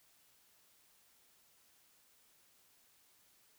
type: silence
effects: white hiss -69 dBFS RMS until 3.58 s